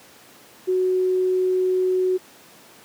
sine tone, 370 Hz, F#4, in tune, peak -17 dBFS, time 0.67-2.18 s, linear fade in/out 20 ms, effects pink hiss -48 dBFS RMS until 2.84 s + high-pass 200 Hz 12 dB/octave

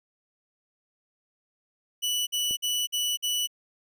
sawtooth tone bursts, 2960 Hz, F#7, in tune, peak -22 dBFS, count 5, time 2.02-3.474 s, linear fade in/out 20 ms, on 250 ms, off 51 ms
click, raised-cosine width 2 ms, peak -29 dBFS, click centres 2.51 s
effects none

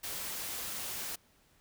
white noise, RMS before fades -39 dBFS, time 0.03-1.16 s, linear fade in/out 10 ms, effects pink hiss -67 dBFS RMS until 1.6 s

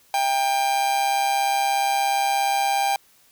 45% pulse tone with amplitude modulation, 795 Hz, G5, 24 cents sharp, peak -17 dBFS, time 0.14-2.96 s, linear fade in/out 2 ms, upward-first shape sine, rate 137 Hz, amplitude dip 50%, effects white hiss -57 dBFS RMS until 3.31 s

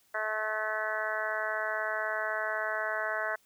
harmonic tone, 216.1 Hz, A3, 31 cents flat, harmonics 2 / 3 / 4 / 5 / 6 / 7 / 8 / 9, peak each -45 / -35 / -42 / -39 / -41 / -35 / -37 / -40 dBFS, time 0.14-3.36 s, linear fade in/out 10 ms, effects white hiss -67 dBFS RMS until 3.45 s

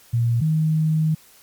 sine tone pair in turn, 117.7 / 157.11 Hz, A#2 / D#3, +17 / +17 cents, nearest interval perfect fourth, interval 500 cents, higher second, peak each -16 dBFS, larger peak neither, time 0.13-0.41 / 0.41-1.15 s, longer second, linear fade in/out 10 ms, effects white hiss -51 dBFS RMS until 1.42 s + MP3 96 kbps

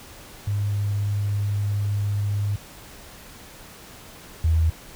sine tone pair in turn, 102.1 / 80.69 Hz, G#2 / E2, -29 / -36 cents, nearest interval major third, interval 407 cents, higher first, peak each -21 / -16 dBFS, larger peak second, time 0.47-2.56 / 4.44-4.7 s, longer first, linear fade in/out 5 ms, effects pink hiss -44 dBFS RMS until 4.95 s

